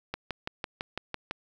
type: click train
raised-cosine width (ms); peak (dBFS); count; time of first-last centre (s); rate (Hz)
0.3; -16; 8; 0.14-1.311; 5.98
effects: 9-bit